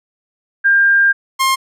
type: tone pair in turn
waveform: sine / sawtooth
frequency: 1600 / 1063.9 Hz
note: G6 / C6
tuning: +35 / +29 cents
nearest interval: perfect fifth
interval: 706 cents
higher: first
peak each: -8 dBFS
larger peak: neither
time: 0.64-1.13 / 1.39-1.56 s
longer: first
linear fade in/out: 20 ms
effects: resampled to 32000 Hz